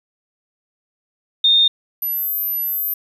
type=tone pair in turn; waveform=sine; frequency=3656 / 12149 Hz; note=A#7 / F#9; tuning=-34 / +45 cents; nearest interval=octave + major sixth; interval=2079 cents; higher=second; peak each=-10 / -19 dBFS; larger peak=first; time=1.44-1.68 / 2.02-2.94 s; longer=second; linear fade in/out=5 ms; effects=8-bit